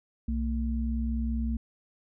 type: tone pair together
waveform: sine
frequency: 62.77 / 227.4 Hz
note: B1 / A#3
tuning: +29 / -43 cents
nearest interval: octave + minor seventh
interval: 2228 cents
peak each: -28 / -31 dBFS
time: 0.28-1.57 s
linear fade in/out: 5 ms
effects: none